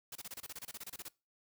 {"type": "noise bursts", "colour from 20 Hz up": "white", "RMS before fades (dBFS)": -45, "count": 16, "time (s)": [0.12, 1.085], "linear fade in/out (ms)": 5, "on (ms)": 35, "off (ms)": 27, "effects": ["noise-tail reverb RT60 0.3 s tail -23 dB re dry"]}